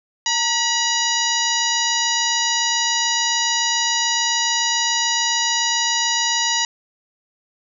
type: harmonic tone with a mistuned harmonic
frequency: 967 Hz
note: B5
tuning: 37 cents flat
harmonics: 1 / 2 / 3 / 4 / 5 / 6 / 7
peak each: -25 / -25 / -25 / -25 / -25 / -25 / -25 dBFS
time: 0.26-6.65 s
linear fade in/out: 2 ms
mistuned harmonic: 1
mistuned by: -85 cents
effects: none